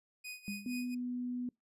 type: tone with tremolo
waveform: sawtooth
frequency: 2489 Hz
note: D#7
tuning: in tune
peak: -38 dBFS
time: 0.24-0.95 s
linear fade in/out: 10 ms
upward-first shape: sine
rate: 4.3 Hz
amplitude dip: 85%
type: tone with exponential decay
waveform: sine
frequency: 202.4 Hz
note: G#3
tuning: 44 cents flat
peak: -35 dBFS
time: 0.48-0.93 s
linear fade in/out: 0 ms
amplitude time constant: 96 ms
type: tone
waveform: sine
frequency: 246.9 Hz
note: B3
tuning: in tune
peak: -35 dBFS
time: 0.66-1.49 s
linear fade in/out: 2 ms
effects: noise-tail reverb RT60 0.2 s tail -26 dB re dry + resampled to 32000 Hz